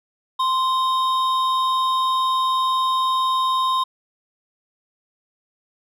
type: tone pair together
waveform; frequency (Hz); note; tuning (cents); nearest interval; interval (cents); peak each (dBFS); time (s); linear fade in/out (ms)
triangle; 1043 / 3722; C6 / A#7; -6 / -3; octave + minor seventh; 2203; -16 / -25; 0.39-3.84; 10
effects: none